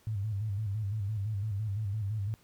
sine tone with vibrato, 103.83 Hz, G#2, in tune, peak -30 dBFS, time 0.07-2.34 s, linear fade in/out 0 ms, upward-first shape square, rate 5.9 Hz, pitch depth 88 cents each way, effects pink hiss -64 dBFS RMS until 2.43 s

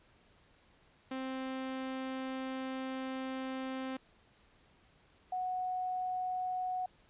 sawtooth / sine tone pair in turn, 262.4 / 736.6 Hz, C4 / F#5, +5 / -8 cents, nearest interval octave + tritone, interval 1787 cents, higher second, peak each -33 / -33 dBFS, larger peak neither, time 1.11-3.97 / 5.32-6.86 s, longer first, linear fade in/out 5 ms, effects pink hiss -66 dBFS RMS until 7.09 s + resampled to 8000 Hz

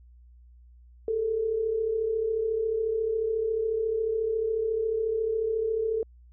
sine tone pair together, 413 / 447.1 Hz, G#4 / A4, -10 / +28 cents, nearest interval minor second, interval 138 cents, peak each -33 / -25 dBFS, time 1.08-6.03 s, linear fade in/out 2 ms, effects added 60 Hz sine -50 dBFS peak until 6.32 s

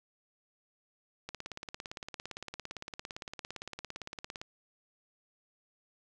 click train, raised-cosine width 0.2 ms, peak -23 dBFS, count 56, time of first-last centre 1.29-4.415 s, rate 17.6 Hz, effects none

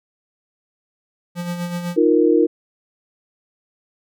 square tone with tremolo, 174.61 Hz, F3, in tune, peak -22 dBFS, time 1.35-1.97 s, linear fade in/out 50 ms, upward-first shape sine, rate 8 Hz, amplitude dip 50%
sine chord, Eb suspended second, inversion none, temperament equal, 311.1 / 349.2 / 466.2 Hz, Eb4 / F4 / Bb4, 0 / 0 / 0 cents, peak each -16 dBFS, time 1.96-2.47 s, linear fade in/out 20 ms
effects none

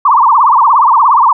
sine tone with vibrato, 1032 Hz, C6, 24 cents flat, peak -4 dBFS, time 0.05-1.33 s, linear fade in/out 5 ms, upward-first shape triangle, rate 17 Hz, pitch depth 280 cents each way, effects none

